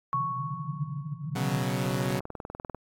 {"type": "tone with exponential decay", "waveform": "sine", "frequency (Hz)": 1108.7, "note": "C#6", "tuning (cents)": 0, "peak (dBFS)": -24, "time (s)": [0.13, 1.51], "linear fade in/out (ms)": 0, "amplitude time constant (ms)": 300}
{"type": "band-pass noise", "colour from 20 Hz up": "pink", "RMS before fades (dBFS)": -35, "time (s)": [0.14, 1.63], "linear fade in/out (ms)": 5, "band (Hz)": [130, 170], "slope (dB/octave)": 96}
{"type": "chord", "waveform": "sawtooth", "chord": "B suspended second", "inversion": "none", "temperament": "equal", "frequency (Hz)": [123.47, 138.59, 185], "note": ["B2", "C#3", "F#3"], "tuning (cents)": [0, 0, 0], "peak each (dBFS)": -27, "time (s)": [1.35, 2.2], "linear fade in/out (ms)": 10}
{"type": "click train", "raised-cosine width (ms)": 1, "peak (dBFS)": -23, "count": 19, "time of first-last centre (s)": [1.86, 2.747], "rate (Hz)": 20.3}
{"effects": ["AAC 64 kbps"]}